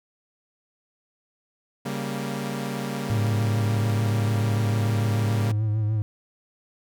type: chord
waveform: sawtooth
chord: G diminished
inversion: second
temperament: equal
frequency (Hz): 138.59 / 196 / 233.1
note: Db3 / G3 / Bb3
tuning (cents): 0 / 0 / 0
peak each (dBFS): -28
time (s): 1.85-5.52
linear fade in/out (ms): 10
type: tone with vibrato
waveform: triangle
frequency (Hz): 107.5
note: A2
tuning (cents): -40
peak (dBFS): -19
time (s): 3.1-6.02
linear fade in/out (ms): 0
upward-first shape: sine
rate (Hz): 6.8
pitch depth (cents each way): 45
effects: none